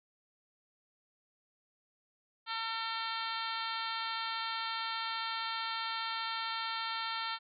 harmonic tone with a mistuned harmonic, 451.9 Hz, A4, 46 cents sharp, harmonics 2 / 3 / 4 / 5 / 6 / 7 / 8 / 9 / 10, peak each -41 / -39 / -44 / -46 / -48 / -44 / -45 / -44 / -49 dBFS, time 2.46-7.39 s, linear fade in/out 50 ms, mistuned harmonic 9, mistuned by +15 cents, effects none

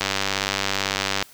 click train, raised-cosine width 0.2 ms, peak -4 dBFS, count 120, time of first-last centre 0.01-1.226 s, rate 97.9 Hz, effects white hiss -49 dBFS RMS until 1.33 s

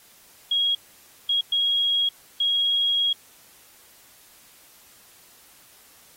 sine tone bursts at uneven times, 3294 Hz, G#7, 15 cents flat, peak -19 dBFS, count 4, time 0.51-0.75 / 1.29-1.41 / 1.52-2.09 / 2.4-3.13 s, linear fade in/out 5 ms, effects white hiss -53 dBFS RMS until 6.16 s + AAC 48 kbps

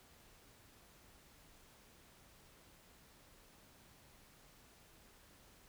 silence, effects pink hiss -64 dBFS RMS until 5.68 s

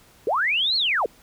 sine linear two-way sweep, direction up then down, 367.8 to 4366 to 367.8 Hz, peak -19 dBFS, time 0.27-1.06 s, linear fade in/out 2 ms, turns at 0.76 s, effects pink hiss -54 dBFS RMS until 1.22 s

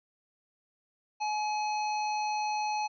harmonic tone, 847 Hz, G#5, 34 cents sharp, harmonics 1 / 3 / 5 / 7, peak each -29 / -39 / -43 / -46 dBFS, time 1.2-2.88 s, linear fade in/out 20 ms, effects none

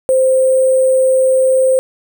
sine tone with sample-and-hold, 521 Hz, C5, 7 cents flat, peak -8 dBFS, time 0.09-1.79 s, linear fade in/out 0 ms, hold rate 8820 Hz, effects none

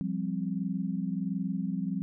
sine chord, F suspended second, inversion none, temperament equal, 174.61 / 196 / 261.6 Hz, F3 / G3 / C4, 0 / 0 / 0 cents, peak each -33 / -32 / -36 dBFS, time 0.01-2.02 s, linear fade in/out 0 ms, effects none

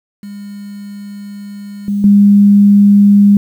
sine tone with level steps, 202.6 Hz, G#3, 43 cents flat, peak -25 / -12 / -3 dBFS, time 0.23-3.37 s, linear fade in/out 2 ms, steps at 1.88 / 2.04 s, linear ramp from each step 2 ms, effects 7-bit

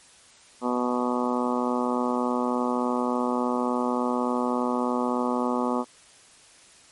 harmonic tone, 123.47 Hz, B2, in tune, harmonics 2 / 3 / 4 / 5 / 6 / 7 / 8 / 9 / 10, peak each -26 / -32 / -31 / -34 / -36 / -32 / -35 / -33 / -36 dBFS, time 0.61-5.85 s, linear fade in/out 50 ms, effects white hiss -53 dBFS RMS until 6.91 s + MP3 48 kbps

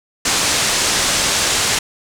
white low-pass noise, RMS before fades -17 dBFS, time 0.25-1.79 s, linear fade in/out 5 ms, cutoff 8200 Hz, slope 24 dB/octave, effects none

